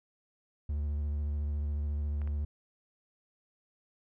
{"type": "tone with vibrato", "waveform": "triangle", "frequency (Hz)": 73.42, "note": "D2", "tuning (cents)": 0, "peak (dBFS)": -28, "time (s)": [0.69, 2.45], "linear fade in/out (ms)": 5, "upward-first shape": "square", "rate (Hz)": 14, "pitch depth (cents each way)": 22}
{"type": "clicks", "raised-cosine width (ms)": 0.5, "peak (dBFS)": -36, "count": 2, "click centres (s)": [2.217, 2.275]}
{"effects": []}